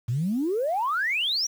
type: exponential sweep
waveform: sine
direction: up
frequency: 110 to 5960 Hz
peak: -22 dBFS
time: 0.08-1.47 s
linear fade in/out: 10 ms
effects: tanh soft clip ceiling -18 dBFS + 8-bit